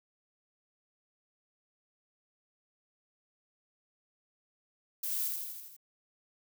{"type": "noise with echo", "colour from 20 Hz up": "violet", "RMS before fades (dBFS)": -35, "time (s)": [5.03, 5.28], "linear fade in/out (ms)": 5, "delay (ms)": 81, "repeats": 6, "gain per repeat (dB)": -3, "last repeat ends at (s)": 5.766, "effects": []}